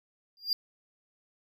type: tone with exponential growth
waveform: triangle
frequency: 4795 Hz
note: D8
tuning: 35 cents sharp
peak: -20 dBFS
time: 0.37-0.53 s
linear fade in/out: 1 ms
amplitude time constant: 33 ms
effects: none